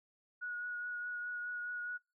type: tone with vibrato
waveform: sine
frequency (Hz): 1455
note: F#6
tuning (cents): -29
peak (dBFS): -38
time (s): 0.41-1.98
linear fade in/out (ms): 20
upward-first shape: triangle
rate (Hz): 4.8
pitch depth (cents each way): 16
effects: noise-tail reverb RT60 0.3 s tail -26 dB re dry